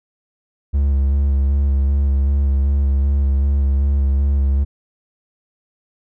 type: tone with vibrato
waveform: triangle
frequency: 69.3 Hz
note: C#2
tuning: in tune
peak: -11 dBFS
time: 0.73-4.65 s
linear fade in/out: 20 ms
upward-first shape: square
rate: 2.6 Hz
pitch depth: 21 cents each way
effects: none